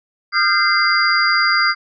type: tone cluster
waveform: sine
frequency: 1208 / 1387 / 1571 / 2070 / 4790 Hz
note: D6 / F6 / G6 / C7 / D8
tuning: +48 / -12 / +3 / -19 / +33 cents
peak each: -19 dBFS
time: 0.32-1.75 s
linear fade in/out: 50 ms
effects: none